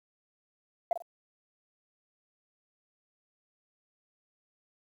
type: tone with echo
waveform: sine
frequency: 686 Hz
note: F5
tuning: 31 cents flat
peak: -22 dBFS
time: 0.91-0.93 s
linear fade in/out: 2 ms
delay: 46 ms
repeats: 2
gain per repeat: -10 dB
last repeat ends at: 1.022 s
effects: tanh soft clip ceiling -20 dBFS + 10-bit